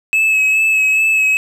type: tone with vibrato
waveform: triangle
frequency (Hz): 2587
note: E7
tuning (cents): -33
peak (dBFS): -9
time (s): 0.13-1.37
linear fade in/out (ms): 0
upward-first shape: sine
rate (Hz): 2.4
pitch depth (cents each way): 23
effects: none